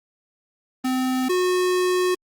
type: tone pair in turn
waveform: square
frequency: 257.5 / 364.2 Hz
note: C4 / F#4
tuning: -28 / -27 cents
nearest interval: tritone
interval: 601 cents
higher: second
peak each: -21 / -19 dBFS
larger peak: second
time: 0.84-1.29 / 1.29-2.15 s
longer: second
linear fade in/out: 10 ms
effects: Opus 24 kbps